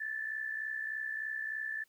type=tone with amplitude modulation; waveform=sine; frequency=1753 Hz; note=A6; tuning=7 cents flat; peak=-32 dBFS; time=0-1.84 s; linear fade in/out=10 ms; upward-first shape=sine; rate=63.3 Hz; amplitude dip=65%; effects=white hiss -72 dBFS RMS until 1.88 s